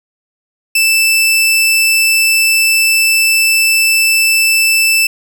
sawtooth tone, 2645 Hz, E7, 5 cents sharp, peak -5 dBFS, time 0.75-5.07 s, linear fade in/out 5 ms, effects none

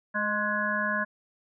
harmonic tone with a mistuned harmonic, 210 Hz, G#3, 19 cents sharp, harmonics 1 / 3 / 5 / 7 / 8, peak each -34 / -34 / -32 / -32 / -29 dBFS, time 0.14-1.05 s, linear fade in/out 20 ms, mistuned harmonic 3, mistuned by -25 cents, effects none

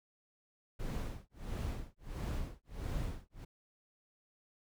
brown noise with tremolo, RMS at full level -36 dBFS, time 0.79-3.45 s, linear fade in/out 10 ms, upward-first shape sine, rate 1.5 Hz, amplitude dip 100%, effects none

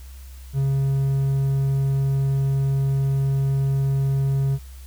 triangle tone with hard clipping, 136.6 Hz, C#3, 25 cents flat, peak -19 dBFS, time 0.53-4.59 s, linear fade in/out 50 ms, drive 6 dB, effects added 65 Hz sine -37 dBFS peak until 4.86 s + white hiss -51 dBFS RMS until 4.86 s

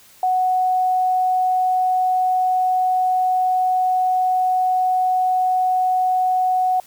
sine tone, 740 Hz, F#5, in tune, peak -15 dBFS, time 0.23-6.8 s, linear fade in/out 2 ms, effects white hiss -49 dBFS RMS until 6.86 s

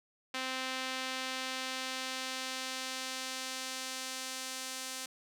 sawtooth tone with band-pass filter sweep, 260 Hz, C4, 11 cents flat, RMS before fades -39 dBFS, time 0.34-5.06 s, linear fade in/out 5 ms, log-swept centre 3000 to 7300 Hz, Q 0.77, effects none

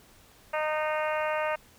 harmonic tone, 307.6 Hz, D#4, 20 cents flat, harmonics 2 / 3 / 4 / 5 / 6 / 7 / 8 / 9, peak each -29 / -33 / -35 / -37 / -39 / -40 / -41 / -42 dBFS, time 0.53-1.56 s, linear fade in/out 10 ms, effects pink hiss -57 dBFS RMS until 1.78 s

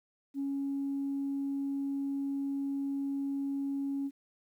sine tone, 277.2 Hz, C#4, in tune, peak -30 dBFS, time 0.34-4.11 s, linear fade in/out 50 ms, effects tanh soft clip ceiling -27 dBFS + 11-bit

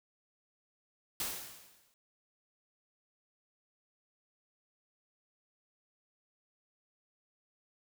white noise with exponential decay, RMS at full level -34 dBFS, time 1.2-1.94 s, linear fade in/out 1 ms, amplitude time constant 160 ms, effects none

